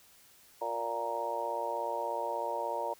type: harmonic tone with a mistuned harmonic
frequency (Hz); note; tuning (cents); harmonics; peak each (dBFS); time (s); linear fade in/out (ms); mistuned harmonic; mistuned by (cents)
116.54; A#2; 0; 3 / 4 / 5 / 6 / 7 / 8; -45 / -40 / -37 / -41 / -44 / -35; 0.61-2.94; 10; 3; +19
effects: white hiss -60 dBFS RMS until 2.99 s